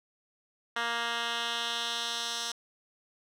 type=tone with band-pass filter sweep; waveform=10% pulse; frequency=234 Hz; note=A#3; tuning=7 cents sharp; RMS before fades=-33 dBFS; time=0.76-2.52 s; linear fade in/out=5 ms; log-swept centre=2100 to 5000 Hz; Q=1.6; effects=none